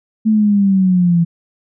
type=exponential sweep; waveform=sine; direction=down; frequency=221 to 167 Hz; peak=-9 dBFS; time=0.25-1.25 s; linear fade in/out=20 ms; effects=none